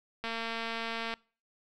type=click train; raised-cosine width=0.3 ms; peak=-20 dBFS; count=206; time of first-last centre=0.24-1.139 s; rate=228 Hz; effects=noise-tail reverb RT60 0.4 s tail -24 dB re dry

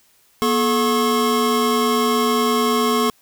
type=tone cluster; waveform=square; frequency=240.9 / 431.5 / 1089 Hz; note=B3 / A4 / C#6; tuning=-43 / -34 / -31 cents; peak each=-21 dBFS; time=0.42-3.1 s; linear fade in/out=0 ms; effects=white hiss -57 dBFS RMS until 3.21 s

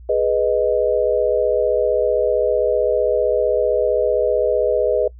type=chord; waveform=sine; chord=G# minor; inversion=none; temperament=equal with one note detuned; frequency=418.4 / 493.9 / 622.3 Hz; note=G#4 / B4 / D#5; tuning=+13 / 0 / 0 cents; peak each=-20 / -18 / -19 dBFS; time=0.09-5.08 s; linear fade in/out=5 ms; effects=noise-tail reverb RT60 0.1 s tail -24 dB re dry + added 60 Hz sine -37 dBFS peak until 5.19 s

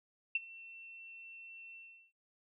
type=tone with ADSR envelope; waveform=sine; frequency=2698 Hz; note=E7; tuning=40 cents sharp; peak=-27 dBFS; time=0.35-2.12 s; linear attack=4 ms; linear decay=25 ms; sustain=-23 dB; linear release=380 ms; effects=noise-tail reverb RT60 0.3 s tail -19 dB re dry

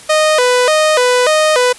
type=tone with vibrato; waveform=sawtooth; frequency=554.4 Hz; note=C#5; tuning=in tune; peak=-5 dBFS; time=0.09-1.73 s; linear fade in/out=10 ms; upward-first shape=square; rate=1.7 Hz; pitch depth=190 cents each way; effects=white hiss -36 dBFS RMS until 1.78 s + resampled to 24000 Hz

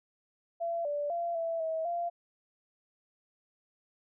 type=tone with pitch steps; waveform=sine; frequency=677 / 583 / 685 / 663 / 644 / 690 Hz; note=E5 / D5 / F5 / E5 / E5 / F5; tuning=+46 / -13 / -34 / +10 / -41 / -21 cents; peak=-30 dBFS; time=0.6-2.1 s; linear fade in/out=20 ms; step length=250 ms; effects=none

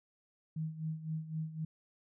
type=tone with tremolo; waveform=sine; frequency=158.2 Hz; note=D#3; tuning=29 cents sharp; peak=-33 dBFS; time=0.56-1.65 s; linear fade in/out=5 ms; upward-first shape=sine; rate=3.9 Hz; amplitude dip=75%; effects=none

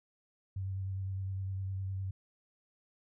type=tone with vibrato; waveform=sine; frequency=95.8 Hz; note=G2; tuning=39 cents flat; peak=-34 dBFS; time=0.56-2.11 s; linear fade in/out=5 ms; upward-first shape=triangle; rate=9.8 Hz; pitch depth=25 cents each way; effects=none

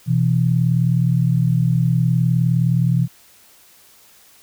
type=tone pair together; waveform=sine; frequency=126.23 / 165.7 Hz; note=B2 / E3; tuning=+38 / +9 cents; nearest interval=perfect fourth; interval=471 cents; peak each=-16 / -17 dBFS; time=0.06-3.08 s; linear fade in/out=50 ms; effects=white hiss -50 dBFS RMS until 4.42 s

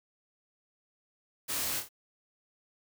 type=noise with echo; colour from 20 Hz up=white; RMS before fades=-34 dBFS; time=1.48-1.81 s; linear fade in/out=20 ms; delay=27 ms; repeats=3; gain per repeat=-6 dB; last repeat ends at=1.891 s; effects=none

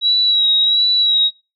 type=tone with vibrato; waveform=sine; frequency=3873 Hz; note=B7; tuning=35 cents flat; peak=-11 dBFS; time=0.01-1.31 s; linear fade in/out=50 ms; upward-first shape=sine; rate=1.4 Hz; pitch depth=35 cents each way; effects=noise-tail reverb RT60 0.3 s tail -21 dB re dry

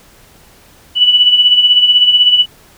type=tone with tremolo; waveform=sine; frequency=2960 Hz; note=F#7; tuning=in tune; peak=-3 dBFS; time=0.95-2.46 s; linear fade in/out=50 ms; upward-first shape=sine; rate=16 Hz; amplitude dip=60%; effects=pink hiss -44 dBFS RMS until 2.77 s

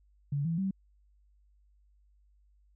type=tone with pitch steps; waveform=sine; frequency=142.5 / 165.59 / 192.42 Hz; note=C#3 / E3 / G3; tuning=+48 / +8 / -32 cents; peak=-28 dBFS; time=0.32-0.71 s; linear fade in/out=5 ms; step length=130 ms; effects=added 50 Hz sine -62 dBFS peak until 2.75 s

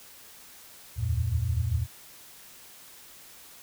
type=tone cluster; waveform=sine; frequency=74.6 / 79.6 / 87.3 / 115 Hz; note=D2 / D#2 / F2 / A#2; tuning=+28 / +40 / 0 / -23 cents; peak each=-31 / -35 / -29 / -28 dBFS; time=0.96-1.87 s; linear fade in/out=50 ms; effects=white hiss -50 dBFS RMS until 3.62 s

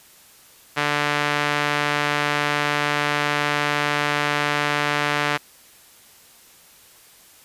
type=tone with band-pass filter; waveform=sawtooth; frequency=146.83 Hz; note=D3; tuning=in tune; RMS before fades=-22 dBFS; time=0.76-5.38 s; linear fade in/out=20 ms; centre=1900 Hz; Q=0.98; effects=white hiss -50 dBFS RMS until 7.44 s + resampled to 32000 Hz

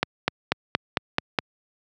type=accelerating click train; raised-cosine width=0.3 ms; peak=-3 dBFS; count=7; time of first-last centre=0.03-1.388 s; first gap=250 ms; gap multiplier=0.96; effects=high-pass 100 Hz 12 dB/octave

